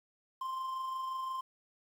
triangle tone with amplitude modulation, 1047 Hz, C6, 1 cent sharp, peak -32 dBFS, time 0.41-1.41 s, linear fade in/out 5 ms, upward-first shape sine, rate 25.7 Hz, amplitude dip 30%, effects 10-bit

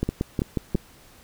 two click trains, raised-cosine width 3 ms, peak -10 / -11 dBFS, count 5 / 3, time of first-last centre 0.03-0.753 / 0.09-0.748 s, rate 5.53 / 3.04 Hz, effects pink hiss -52 dBFS RMS until 1.23 s

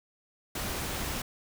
pink noise, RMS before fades -34 dBFS, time 0.55-1.22 s, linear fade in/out 5 ms, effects none

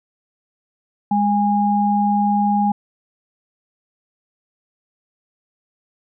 sine tone pair together, 205.3 / 820 Hz, G#3 / G#5, -20 / -22 cents, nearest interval 2 octaves, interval 2398 cents, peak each -17 dBFS, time 1.11-2.72 s, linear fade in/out 5 ms, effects none

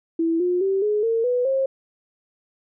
sine tone with pitch steps, 329.6 / 357.4 / 387.5 / 420.1 / 455.5 / 493.8 / 535.4 Hz, E4 / F4 / G4 / G#4 / A#4 / B4 / C5, 0 / +40 / -20 / +20 / -40 / 0 / +40 cents, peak -18 dBFS, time 0.19-1.66 s, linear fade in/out 5 ms, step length 210 ms, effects none

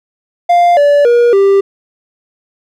triangle tone with pitch steps, 698.5 / 577.3 / 477.1 / 394.3 Hz, F5 / D5 / A#4 / G4, 0 / -30 / +40 / +10 cents, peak -3 dBFS, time 0.49-1.61 s, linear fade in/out 10 ms, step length 280 ms, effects none

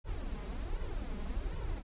brown noise with flanger, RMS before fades -37 dBFS, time 0.04-1.83 s, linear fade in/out 50 ms, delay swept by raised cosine 2 to 4.9 ms, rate 1.3 Hz, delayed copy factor +0.75, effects resampled to 8000 Hz

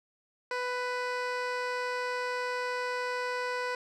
15% pulse tone with low-pass filter, 496.5 Hz, B4, 9 cents sharp, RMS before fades -33 dBFS, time 0.51-3.75 s, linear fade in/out 2 ms, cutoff 4900 Hz, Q 0.69, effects none

